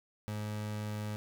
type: tone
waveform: 30% pulse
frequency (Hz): 105.8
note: G#2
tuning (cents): +33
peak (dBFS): -33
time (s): 0.28-1.16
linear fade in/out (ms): 0
effects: none